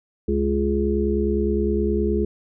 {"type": "harmonic tone", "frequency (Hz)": 69.7, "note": "C#2", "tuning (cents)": 10, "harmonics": [1, 3, 5, 6], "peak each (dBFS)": [-24, -24, -24, -24], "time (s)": [0.28, 2.25], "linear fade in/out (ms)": 5, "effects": []}